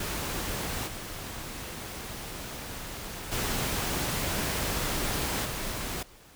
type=noise with level steps; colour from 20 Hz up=pink; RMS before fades=-33 / -39 / -30 / -34 dBFS; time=0-6.03 s; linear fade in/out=5 ms; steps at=0.86 / 3.31 / 5.44 s; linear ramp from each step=20 ms; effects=pink hiss -54 dBFS RMS until 6.35 s